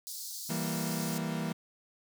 pink high-pass noise, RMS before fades -41 dBFS, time 0.07-1.18 s, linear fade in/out 0 ms, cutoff 4200 Hz, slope 48 dB/octave
40% pulse chord, E diminished, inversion none, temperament equal, 164.81 / 196 / 233.1 Hz, E3 / G3 / Bb3, 0 / 0 / 0 cents, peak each -34 / -38 / -36 dBFS, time 0.49-1.53 s, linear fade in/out 10 ms
effects none

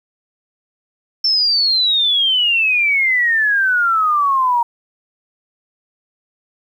sine exponential sweep, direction down, 5390 to 932.3 Hz, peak -12 dBFS, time 1.24-4.63 s, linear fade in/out 5 ms, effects 8-bit

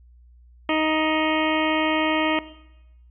harmonic tone, 312.7 Hz, D#4, 9 cents sharp, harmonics 1 / 2 / 3 / 4 / 6 / 7 / 8 / 9 / 10, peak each -23 / -26 / -28 / -29 / -31 / -31 / -32 / -33 / -33 dBFS, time 0.69-2.39 s, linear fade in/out 2 ms, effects noise-tail reverb RT60 0.9 s tail -17 dB re dry + added 60 Hz sine -48 dBFS peak until 3.1 s

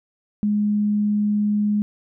sine tone, 208.3 Hz, G#3, 5 cents sharp, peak -17 dBFS, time 0.43-1.82 s, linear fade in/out 0 ms, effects none

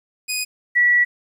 15% pulse / sine tone pair in turn, 2489 / 1943.2 Hz, D#7 / B6, 0 / -29 cents, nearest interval major third, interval 429 cents, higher first, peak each -15 / -12 dBFS, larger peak second, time 0.28-0.45 / 0.75-1.05 s, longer second, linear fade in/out 20 ms, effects 9-bit

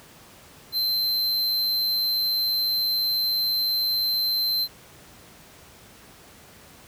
square tone, 4103 Hz, C8, 35 cents flat, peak -22 dBFS, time 0.72-4.68 s, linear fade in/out 50 ms, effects pink hiss -49 dBFS RMS until 6.87 s + high-pass 60 Hz 12 dB/octave

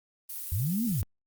violet noise, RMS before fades -37 dBFS, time 0.29-1.02 s, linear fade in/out 10 ms
sine linear two-way sweep, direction up then down, 77 to 246.9 to 77 Hz, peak -26 dBFS, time 0.52-1.03 s, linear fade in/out 0 ms, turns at 0.85 s
effects Opus 24 kbps

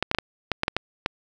clicks, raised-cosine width 0.3 ms, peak -6 dBFS, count 9, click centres 0.026 / 0.114 / 0.148 / 0.186 / 0.517 / 0.634 / 0.681 / 0.766 / 1.061 s, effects none

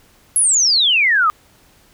sine exponential sweep, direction down, 11170 to 1193 Hz, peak -11 dBFS, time 0.36-1.3 s, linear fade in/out 0 ms, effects pink hiss -52 dBFS RMS until 1.93 s

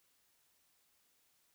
silence, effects white hiss -74 dBFS RMS until 1.54 s

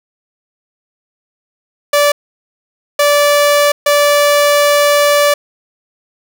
sawtooth tone bursts at uneven times, 581 Hz, D5, 19 cents flat, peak -4 dBFS, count 3, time 1.93-2.12 / 2.99-3.72 / 3.86-5.34 s, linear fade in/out 5 ms, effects none

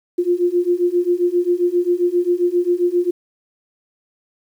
sine beating tone pair, 348.6 / 356.1 Hz, F4 / F4, -3 / +34 cents, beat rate 7.5 Hz, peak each -18 / -17 dBFS, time 0.18-3.11 s, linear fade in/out 10 ms, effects 8-bit

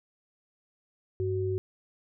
sine tone pair together, 98.9 / 373.4 Hz, G2 / F#4, +16 / +16 cents, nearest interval octave + major seventh, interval 2300 cents, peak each -30 / -29 dBFS, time 1.2-1.58 s, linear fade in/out 0 ms, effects none

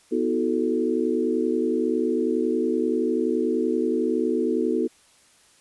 sine chord, B dominant seventh, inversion none, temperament equal with one note detuned, 246.9 / 319.1 / 370 / 440 Hz, B3 / D#4 / F#4 / A4, 0 / +44 / 0 / 0 cents, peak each -26 dBFS, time 0.11-4.88 s, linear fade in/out 20 ms, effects white hiss -57 dBFS RMS until 5.6 s + resampled to 24000 Hz

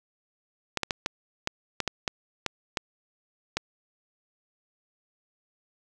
clicks, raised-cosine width 0.2 ms, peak -9 dBFS, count 11, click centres 0.773 / 0.833 / 0.908 / 1.061 / 1.474 / 1.803 / 1.877 / 2.078 / 2.463 / 2.772 / 3.57 s, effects none

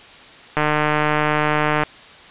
click train, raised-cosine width 0.5 ms, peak -3 dBFS, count 192, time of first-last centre 0.57-1.835 s, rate 151 Hz, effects white hiss -42 dBFS RMS until 2.3 s + resampled to 8000 Hz

